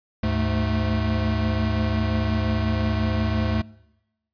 square tone cluster, 74.3 / 103.4 / 217.2 Hz, D2 / G#2 / A3, +21 / -7 / -22 cents, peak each -26 dBFS, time 0.23-3.62 s, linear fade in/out 5 ms, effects noise-tail reverb RT60 1.0 s tail -24 dB re dry + resampled to 11025 Hz

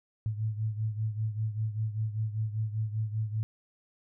sine beating tone pair, 107.8 / 112.9 Hz, A2 / A2, -35 / +45 cents, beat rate 5.1 Hz, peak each -30 / -35 dBFS, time 0.26-3.43 s, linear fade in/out 0 ms, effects none

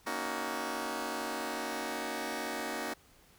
10% pulse chord, D# minor seventh, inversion second, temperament just, 233.3 / 280 / 311.1 / 373.4 Hz, A#3 / C#4 / D#4 / F#4, +2 / +18 / 0 / +16 cents, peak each -32 dBFS, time 0.06-2.94 s, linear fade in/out 10 ms, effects pink hiss -62 dBFS RMS until 3.38 s

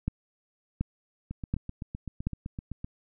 two click trains, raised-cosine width 5 ms, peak -23 / -15 dBFS, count 13 / 4, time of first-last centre 1.31-2.845 / 0.08-2.27 s, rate 7.82 / 1.37 Hz, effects none

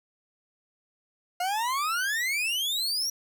40% pulse exponential sweep, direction up, 701 to 5800 Hz, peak -25 dBFS, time 1.4-3.1 s, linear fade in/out 5 ms, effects none

